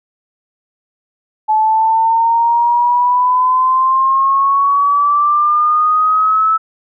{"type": "exponential sweep", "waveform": "sine", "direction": "up", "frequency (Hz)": [861, 1311], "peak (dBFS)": -9, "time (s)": [1.48, 6.58], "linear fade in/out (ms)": 20, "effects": []}